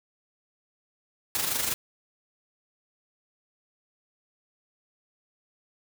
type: noise with amplitude modulation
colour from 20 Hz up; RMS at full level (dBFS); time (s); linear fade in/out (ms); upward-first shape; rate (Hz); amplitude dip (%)
white; -26; 1.35-1.74; 0; sine; 25; 55
effects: none